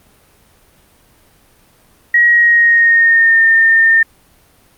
sine tone with pitch glide, 1901 to 1814.1 Hz, A#6 to A#6, +33 to -48 cents, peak -6 dBFS, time 2.14-4.03 s, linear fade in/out 5 ms, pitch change -81 cents, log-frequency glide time 2.26-3.44 s, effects pink hiss -50 dBFS RMS until 4.77 s + Opus 32 kbps

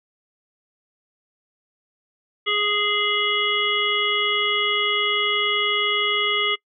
harmonic tone with a mistuned harmonic, 415.3 Hz, G#4, in tune, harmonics 1 / 3 / 5 / 7 / 8, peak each -28 / -26 / -24 / -25 / -26 dBFS, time 2.46-6.56 s, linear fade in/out 20 ms, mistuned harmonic 8, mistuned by +16 cents, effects noise-tail reverb RT60 0.1 s tail -23 dB re dry

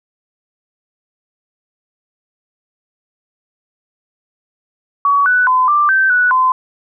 sine tone with pitch steps, 1130 / 1488 / 1019 / 1181 / 1552 / 1476 / 1027 Hz, C#6 / F#6 / C6 / D6 / G6 / F#6 / C6, +33 / +9 / -46 / +9 / -18 / -5 / -33 cents, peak -9 dBFS, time 5.05-6.52 s, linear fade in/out 2 ms, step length 210 ms, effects none

